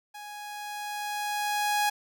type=tone with level ramp; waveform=sawtooth; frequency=830.6 Hz; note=G#5; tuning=in tune; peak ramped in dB=-37 to -19 dBFS; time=0.14-1.9 s; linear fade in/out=10 ms; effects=none